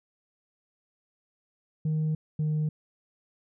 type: tone pair in turn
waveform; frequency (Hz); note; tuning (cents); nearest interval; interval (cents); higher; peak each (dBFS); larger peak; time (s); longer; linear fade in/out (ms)
sine; 155.56 / 153.33; D#3 / D#3; 0 / -25; unison; 25; first; -22; neither; 1.85-2.15 / 2.39-2.69; neither; 5
effects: tanh soft clip ceiling -23 dBFS